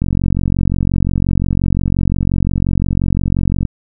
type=click train; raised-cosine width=5 ms; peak=-3 dBFS; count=167; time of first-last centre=0.02-3.652 s; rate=45.7 Hz; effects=none